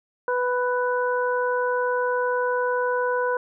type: harmonic tone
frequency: 495.6 Hz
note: B4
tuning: 6 cents sharp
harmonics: 1 / 2 / 3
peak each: -23 / -26 / -28 dBFS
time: 0.28-3.37 s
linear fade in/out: 2 ms
effects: none